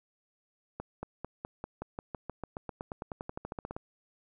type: accelerating click train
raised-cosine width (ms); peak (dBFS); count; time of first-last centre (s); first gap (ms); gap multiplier
1; -23; 25; 0.8-3.765; 230; 0.94
effects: none